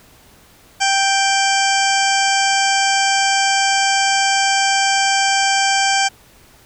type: harmonic tone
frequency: 784 Hz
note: G5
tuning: in tune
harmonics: 1 / 2 / 3 / 4 / 6 / 7 / 8 / 9 / 10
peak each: -17 / -20 / -22 / -23 / -25 / -25 / -26 / -27 / -27 dBFS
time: 0.8-6.09 s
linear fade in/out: 20 ms
effects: pink hiss -48 dBFS RMS until 6.65 s